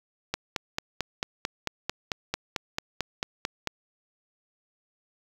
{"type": "click train", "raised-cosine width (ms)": 0.2, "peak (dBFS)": -10, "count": 16, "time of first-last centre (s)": [0.34, 3.673], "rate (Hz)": 4.5, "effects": ["7-bit"]}